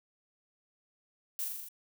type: noise with echo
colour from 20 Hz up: violet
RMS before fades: -35 dBFS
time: 1.39-1.44 s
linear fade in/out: 0 ms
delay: 41 ms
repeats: 6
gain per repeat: -2 dB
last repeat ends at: 1.686 s
effects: none